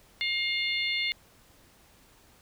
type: harmonic tone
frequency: 710 Hz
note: F5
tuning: 28 cents sharp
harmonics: 3 / 4 / 5 / 6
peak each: -29 / -34 / -33 / -36 dBFS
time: 0.21-1.12 s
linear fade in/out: 0 ms
effects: pink hiss -59 dBFS RMS until 2.41 s